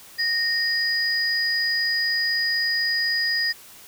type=tone pair together; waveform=sine; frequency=1848 / 4924 Hz; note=A#6 / D#8; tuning=-16 / -19 cents; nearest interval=octave + perfect fourth; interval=1697 cents; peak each=-23 dBFS; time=0.18-3.53 s; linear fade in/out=20 ms; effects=white hiss -46 dBFS RMS until 3.87 s